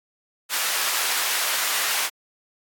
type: high-pass noise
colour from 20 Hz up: pink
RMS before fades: -24 dBFS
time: 0.49-2.1 s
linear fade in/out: 50 ms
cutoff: 1200 Hz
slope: 12 dB/octave
effects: AAC 64 kbps